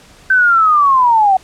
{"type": "linear sweep", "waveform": "sine", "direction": "down", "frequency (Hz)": [1551, 740], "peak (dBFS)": -7, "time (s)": [0.3, 1.37], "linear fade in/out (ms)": 5, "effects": ["pink hiss -43 dBFS RMS until 1.43 s", "low-pass 9000 Hz 12 dB/octave"]}